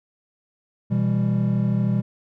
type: chord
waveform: triangle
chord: E minor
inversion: second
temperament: just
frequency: 123.61 / 164.81 / 197.78 Hz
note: B2 / E3 / G3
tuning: +2 / 0 / +16 cents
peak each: -20 / -24 / -20 dBFS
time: 0.9-2.02 s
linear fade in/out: 20 ms
effects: none